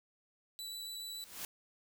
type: tone with vibrato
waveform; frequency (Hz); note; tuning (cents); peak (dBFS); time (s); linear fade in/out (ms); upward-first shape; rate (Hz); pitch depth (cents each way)
sawtooth; 3954; B7; +1; -39; 0.59-1.24; 0; triangle; 7.1; 9
type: noise with exponential growth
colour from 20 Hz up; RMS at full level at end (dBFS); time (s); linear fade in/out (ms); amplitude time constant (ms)
white; -40; 1.02-1.45; 1; 92
effects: none